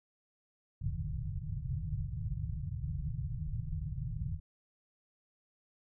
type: low-pass noise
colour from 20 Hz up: white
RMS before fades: -37 dBFS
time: 0.81-4.4 s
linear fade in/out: 10 ms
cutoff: 160 Hz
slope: 96 dB/octave
effects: none